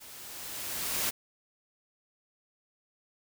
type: noise with level ramp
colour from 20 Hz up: white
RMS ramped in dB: -49 to -29 dBFS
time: 0-1.11 s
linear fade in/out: 20 ms
effects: none